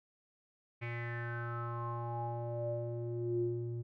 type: tone with low-pass filter sweep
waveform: square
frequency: 118.3 Hz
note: A#2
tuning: 26 cents sharp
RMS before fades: -38 dBFS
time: 0.81-3.83 s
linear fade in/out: 20 ms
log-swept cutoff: 2300 to 260 Hz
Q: 7.8
effects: none